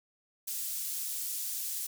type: high-pass noise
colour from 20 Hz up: pink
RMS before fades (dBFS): -36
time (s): 0.47-1.87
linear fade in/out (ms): 10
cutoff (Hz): 8200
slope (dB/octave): 12
effects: none